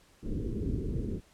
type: low-pass noise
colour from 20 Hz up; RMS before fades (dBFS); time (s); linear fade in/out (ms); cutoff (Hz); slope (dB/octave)
pink; -33; 0.22-1.21; 50; 430; 48
effects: pink hiss -62 dBFS RMS until 1.33 s + low-pass 11000 Hz 12 dB/octave